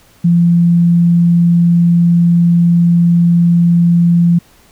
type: tone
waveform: sine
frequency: 171.5 Hz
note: F3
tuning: 31 cents flat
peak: -6 dBFS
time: 0.24-4.39 s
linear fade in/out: 10 ms
effects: pink hiss -47 dBFS RMS until 4.71 s